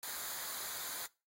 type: noise with comb filter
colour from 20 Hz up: white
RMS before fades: -42 dBFS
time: 0.03-1.06 s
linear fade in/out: 0 ms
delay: 0.36 ms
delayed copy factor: -0.65
effects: noise-tail reverb RT60 0.3 s tail -22 dB re dry + AAC 48 kbps